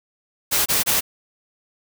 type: noise bursts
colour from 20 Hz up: white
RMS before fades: -19 dBFS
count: 3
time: 0.51-1.01 s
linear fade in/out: 20 ms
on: 150 ms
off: 25 ms
effects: none